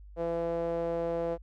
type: tone with band-pass filter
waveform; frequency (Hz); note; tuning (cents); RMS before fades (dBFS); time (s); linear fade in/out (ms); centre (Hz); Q
sawtooth; 168.3; E3; +36; -31; 0.16-1.38; 50; 550; 4.2
effects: added 50 Hz sine -46 dBFS peak until 1.42 s + MP3 96 kbps